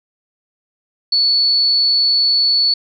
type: tone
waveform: sine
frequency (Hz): 4435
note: C#8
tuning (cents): 0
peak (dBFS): -11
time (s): 1.12-2.74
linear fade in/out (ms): 5
effects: none